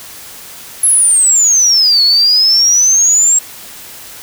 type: exponential two-way sweep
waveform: sine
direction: down then up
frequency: 11190 to 4342 to 7610 Hz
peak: -6 dBFS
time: 0.83-3.39 s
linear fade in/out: 5 ms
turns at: 2.03 s
effects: white hiss -32 dBFS RMS until 4.22 s